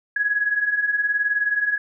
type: beating tone pair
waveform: sine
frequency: 1657 / 1676 Hz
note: G#6 / G#6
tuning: -4 / +15 cents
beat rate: 19 Hz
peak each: -25 / -20 dBFS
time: 0.16-1.78 s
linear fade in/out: 5 ms
effects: none